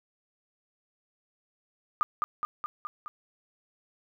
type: tone with echo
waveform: sine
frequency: 1213 Hz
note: D#6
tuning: 44 cents flat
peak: -21 dBFS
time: 2.01-2.03 s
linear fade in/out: 0 ms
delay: 210 ms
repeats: 5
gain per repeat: -3 dB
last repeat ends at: 3.08 s
effects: none